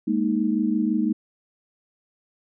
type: chord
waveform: sine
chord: Ab suspended second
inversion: none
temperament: just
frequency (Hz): 207.7 / 233.6 / 311.5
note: Ab3 / Bb3 / Eb4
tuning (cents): 0 / +4 / +2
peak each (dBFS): -24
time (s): 0.07-1.13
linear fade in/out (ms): 10
effects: none